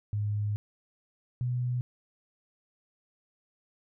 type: tone pair in turn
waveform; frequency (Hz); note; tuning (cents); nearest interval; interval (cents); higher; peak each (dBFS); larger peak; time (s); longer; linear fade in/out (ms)
sine; 104.1 / 123.8; G#2 / B2; +5 / +5; minor third; 300; second; -27; neither; 0.13-0.56 / 1.41-1.81; first; 0
effects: none